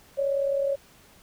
sine tone pair together, 553.4 / 593 Hz, C#5 / D5, -3 / +17 cents, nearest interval minor second, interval 120 cents, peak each -23 / -32 dBFS, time 0.17-0.76 s, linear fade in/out 20 ms, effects pink hiss -55 dBFS RMS until 1.22 s

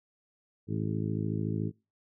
harmonic tone with a mistuned harmonic, 53.8 Hz, A1, 38 cents flat, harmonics 2 / 3 / 4 / 5 / 6 / 7 / 8, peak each -33 / -34 / -36 / -40 / -38 / -44 / -43 dBFS, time 0.67-1.72 s, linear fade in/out 50 ms, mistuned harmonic 8, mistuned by -22 cents, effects noise-tail reverb RT60 0.3 s tail -26 dB re dry

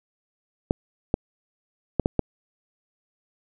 clicks, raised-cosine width 2 ms, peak -6 dBFS, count 5, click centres 0.709 / 1.141 / 1.997 / 2.059 / 2.193 s, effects none

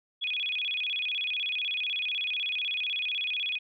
sine tone with vibrato, 2895 Hz, F#7, 38 cents flat, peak -28 dBFS, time 0.21-3.59 s, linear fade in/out 20 ms, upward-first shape square, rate 16 Hz, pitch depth 260 cents each way, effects none

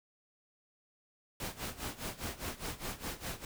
pink noise with tremolo, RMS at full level -38 dBFS, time 1.4-3.45 s, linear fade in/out 2 ms, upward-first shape sine, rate 4.9 Hz, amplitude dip 85%, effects none

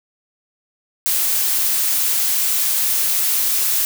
blue noise, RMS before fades -18 dBFS, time 1.06-3.85 s, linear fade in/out 0 ms, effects none

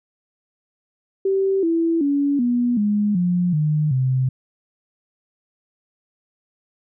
sine tone with pitch steps, 387.3 / 331.4 / 283.5 / 242.6 / 207.5 / 177.58 / 151.93 / 129.99 Hz, G4 / E4 / C#4 / B3 / G#3 / F3 / D#3 / C3, -21 / +9 / +39 / -31 / -1 / +29 / -41 / -11 cents, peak -16 dBFS, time 1.25-4.29 s, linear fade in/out 5 ms, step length 380 ms, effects none

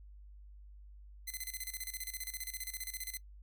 5% pulse tone with tremolo, 2042 Hz, C7, 43 cents flat, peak -28 dBFS, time 1.27-3.18 s, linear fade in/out 10 ms, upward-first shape square, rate 15 Hz, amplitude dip 80%, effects noise-tail reverb RT60 0.1 s tail -21 dB re dry + added 50 Hz sine -51 dBFS peak until 3.42 s

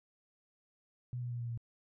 sine tone with pitch steps, 123.47 / 121.84 / 120.23 / 118.65 / 117.08 Hz, B2 / B2 / B2 / A#2 / A#2, 0 / -23 / -46 / +31 / +8 cents, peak -36 dBFS, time 1.13-1.575 s, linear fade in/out 0 ms, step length 89 ms, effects none

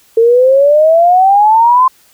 sine exponential sweep, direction up, 448.6 to 1046.5 Hz, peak -4 dBFS, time 0.17-1.88 s, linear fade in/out 5 ms, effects white hiss -48 dBFS RMS until 2.13 s

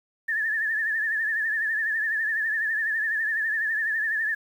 sine tone with vibrato, 1760 Hz, A6, in tune, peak -23 dBFS, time 0.28-4.35 s, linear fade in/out 10 ms, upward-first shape triangle, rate 12 Hz, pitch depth 94 cents each way, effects 9-bit

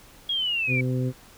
sine linear sweep, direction down, 3318 to 2269 Hz, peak -23 dBFS, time 0.29-0.81 s, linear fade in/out 5 ms
harmonic tone, 127.6 Hz, C3, 43 cents flat, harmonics 1 / 2 / 3 / 4, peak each -24 / -29 / -34 / -36 dBFS, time 0.67-1.13 s, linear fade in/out 50 ms
effects pink hiss -51 dBFS RMS until 1.37 s

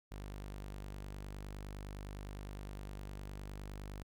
sawtooth tone, 49.77 Hz, G1, 27 cents sharp, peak -40 dBFS, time 0.11-4.03 s, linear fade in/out 10 ms, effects none

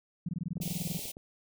sine tone bursts, 171.6 Hz, F3, 30 cents flat, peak -30 dBFS, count 15, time 0.26-0.974 s, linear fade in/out 5 ms, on 28 ms, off 21 ms
clicks, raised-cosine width 2 ms, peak -32 dBFS, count 12, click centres 0.57 / 0.602 / 0.634 / 0.677 / 0.71 / 0.816 / 0.874 / 0.913 / 0.947 / 0.992 / 1.055 / 1.169 s
white band-stop noise, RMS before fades -40 dBFS, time 0.61-1.12 s, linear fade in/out 10 ms, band 820 to 2300 Hz, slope 48 dB/octave
effects none

